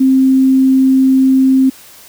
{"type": "tone", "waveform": "sine", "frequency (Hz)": 264, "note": "C4", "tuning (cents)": 16, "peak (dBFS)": -6, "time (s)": [0, 1.7], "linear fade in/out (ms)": 10, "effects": ["white hiss -39 dBFS RMS until 2.08 s"]}